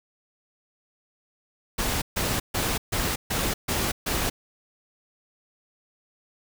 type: noise bursts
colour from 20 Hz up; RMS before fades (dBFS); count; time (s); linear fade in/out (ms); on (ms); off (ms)
pink; -26; 7; 1.78-4.3; 10; 240; 140
effects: none